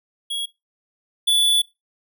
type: tone pair in turn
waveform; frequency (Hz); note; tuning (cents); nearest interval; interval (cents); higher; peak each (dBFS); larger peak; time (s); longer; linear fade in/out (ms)
square; 3322 / 3455; G#7 / A7; 0 / -32; minor second; 68; second; -24 / -15; second; 0.3-0.46 / 1.27-1.62; second; 10
effects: noise-tail reverb RT60 0.2 s tail -19 dB re dry